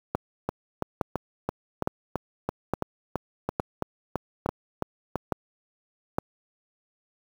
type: two click trains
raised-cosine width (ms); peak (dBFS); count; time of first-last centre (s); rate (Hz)
1; -12 / -10; 15 / 8; 0.49-5.157 / 0.15-6.184; 3 / 1.16
effects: high-pass 60 Hz 12 dB/octave + 7-bit